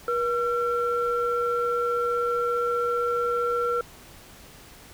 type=tone pair together; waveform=sine; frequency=480 / 1357.6 Hz; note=B4 / F6; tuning=-49 / -49 cents; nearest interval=octave + tritone; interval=1800 cents; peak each=-24 / -25 dBFS; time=0.08-3.81 s; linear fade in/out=2 ms; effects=tanh soft clip ceiling -15 dBFS + pink hiss -48 dBFS RMS until 4.93 s